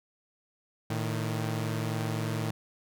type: tone pair together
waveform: sawtooth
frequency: 111.37 / 155.56 Hz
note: A2 / D#3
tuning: +21 / 0 cents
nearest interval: tritone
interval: 579 cents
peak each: -27 / -30 dBFS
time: 0.9-2.51 s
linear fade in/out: 5 ms
effects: none

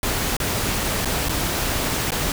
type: noise with dropouts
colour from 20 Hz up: pink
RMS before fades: -23 dBFS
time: 0.03-2.32 s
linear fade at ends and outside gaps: 1 ms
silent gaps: 0.367-0.401 / 1.048-1.056 / 1.286-1.293 / 2.106-2.119 s
effects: none

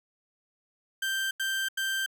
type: tone bursts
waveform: 30% pulse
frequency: 1568 Hz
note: G6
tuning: in tune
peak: -25 dBFS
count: 3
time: 1.02-2.062 s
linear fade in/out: 5 ms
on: 290 ms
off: 86 ms
effects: none

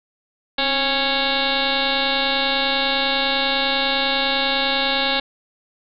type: tone with frequency modulation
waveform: sine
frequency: 2217 Hz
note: C#7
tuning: in tune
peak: -17 dBFS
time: 0.58-5.2 s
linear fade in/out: 5 ms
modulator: 279 Hz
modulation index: 6.9
effects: none

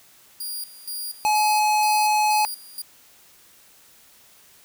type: tone with tremolo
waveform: 10% pulse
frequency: 4814 Hz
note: D8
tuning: 42 cents sharp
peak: -22 dBFS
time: 0.4-2.82 s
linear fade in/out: 5 ms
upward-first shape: square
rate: 2.1 Hz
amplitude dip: 80%
type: tone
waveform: square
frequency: 849 Hz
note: G#5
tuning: 38 cents sharp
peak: -18 dBFS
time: 1.25-2.45 s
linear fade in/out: 0 ms
effects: white hiss -53 dBFS RMS until 4.64 s

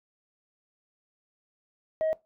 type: tone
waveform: sine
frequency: 633 Hz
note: D#5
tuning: 30 cents sharp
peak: -22 dBFS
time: 2.01-2.13 s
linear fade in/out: 0 ms
effects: noise-tail reverb RT60 0.2 s tail -19 dB re dry + tanh soft clip ceiling -22 dBFS

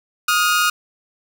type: tone pair together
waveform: sawtooth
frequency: 1247 / 1420.7 Hz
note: D#6 / F6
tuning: +3 / +29 cents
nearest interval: major second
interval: 226 cents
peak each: -14 dBFS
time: 0.28-0.7 s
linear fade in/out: 5 ms
effects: none

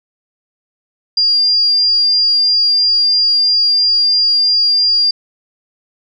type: tone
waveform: sine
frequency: 4801 Hz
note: D8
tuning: 37 cents sharp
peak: -9 dBFS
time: 1.17-5.11 s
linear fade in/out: 5 ms
effects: none

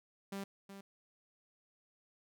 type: tone with echo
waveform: sawtooth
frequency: 196.9 Hz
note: G3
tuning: 8 cents sharp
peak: -36 dBFS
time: 0.32-0.44 s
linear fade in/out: 5 ms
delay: 370 ms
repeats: 1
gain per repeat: -9 dB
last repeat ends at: 0.81 s
effects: none

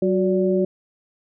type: tone cluster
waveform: sine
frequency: 189.1 / 367.2 / 577 Hz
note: F#3 / F#4 / D5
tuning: +38 / -13 / -31 cents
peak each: -21 / -19 / -24 dBFS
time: 0.02-0.65 s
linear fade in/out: 5 ms
effects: none

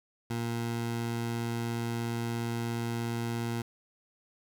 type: tone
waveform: 20% pulse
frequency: 117 Hz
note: A#2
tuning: 7 cents sharp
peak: -26 dBFS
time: 0.3-3.62 s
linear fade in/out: 5 ms
effects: 10-bit

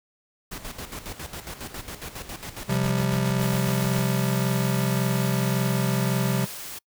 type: noise with tremolo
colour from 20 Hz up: pink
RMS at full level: -35 dBFS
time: 0.51-4.06 s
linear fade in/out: 10 ms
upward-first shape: square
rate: 7.3 Hz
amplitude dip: 65%
type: chord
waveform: square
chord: C suspended fourth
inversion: none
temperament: just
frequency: 130.81 / 174.42 / 196.22 Hz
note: C3 / F3 / G3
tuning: 0 / -2 / +2 cents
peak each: -25 / -29 / -28 dBFS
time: 2.68-6.46 s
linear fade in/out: 20 ms
type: noise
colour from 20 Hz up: white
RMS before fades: -37 dBFS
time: 3.41-6.79 s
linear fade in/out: 10 ms
effects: noise-tail reverb RT60 0.1 s tail -26 dB re dry

